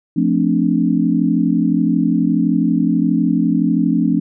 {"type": "chord", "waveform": "sine", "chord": "D minor seventh", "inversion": "first", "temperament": "equal", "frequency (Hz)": [174.61, 220, 261.6, 293.7], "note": ["F3", "A3", "C4", "D4"], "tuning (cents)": [0, 0, 0, 0], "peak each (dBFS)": -18, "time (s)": [0.16, 4.2], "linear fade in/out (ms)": 10, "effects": []}